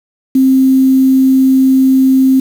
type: tone with quantisation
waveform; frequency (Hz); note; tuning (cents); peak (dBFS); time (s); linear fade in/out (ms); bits
sine; 263.8; C4; +14; -5; 0.35-2.4; 5; 5
effects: none